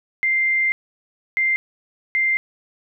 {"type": "tone bursts at uneven times", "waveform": "sine", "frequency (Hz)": 2093, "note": "C7", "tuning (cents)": 0, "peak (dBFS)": -16, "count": 3, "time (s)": [[0.23, 0.72], [1.37, 1.56], [2.15, 2.37]], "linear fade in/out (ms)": 0, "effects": []}